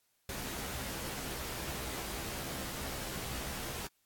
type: noise with comb filter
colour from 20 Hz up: pink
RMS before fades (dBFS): -40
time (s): 0.29-3.87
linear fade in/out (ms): 2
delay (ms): 15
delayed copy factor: +0.7
effects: white hiss -75 dBFS RMS until 4.05 s + AAC 64 kbps